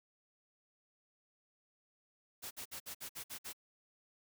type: noise bursts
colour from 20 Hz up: white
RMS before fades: -45 dBFS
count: 8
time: 2.42-3.532 s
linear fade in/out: 20 ms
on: 90 ms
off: 56 ms
effects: none